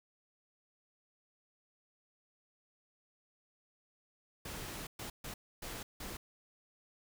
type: noise bursts at uneven times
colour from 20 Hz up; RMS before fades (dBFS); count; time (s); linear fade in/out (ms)
pink; -44; 5; 4.45-4.87 / 4.99-5.1 / 5.24-5.34 / 5.62-5.83 / 6-6.17; 5
effects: none